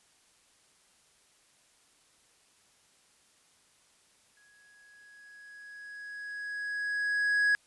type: tone with exponential growth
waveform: triangle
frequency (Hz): 1666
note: G#6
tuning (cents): +5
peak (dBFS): -20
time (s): 4.37-7.55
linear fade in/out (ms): 0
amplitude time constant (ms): 690
effects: white hiss -65 dBFS RMS until 7.66 s + resampled to 24000 Hz